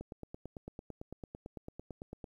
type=click train; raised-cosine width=2 ms; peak=-30 dBFS; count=21; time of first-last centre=0.01-2.242 s; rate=8.96 Hz; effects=11-bit